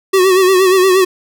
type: tone with vibrato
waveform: square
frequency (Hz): 374.9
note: F#4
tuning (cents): +23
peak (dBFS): -8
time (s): 0.13-1.05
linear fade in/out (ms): 10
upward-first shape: sine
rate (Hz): 8.5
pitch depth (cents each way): 60
effects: none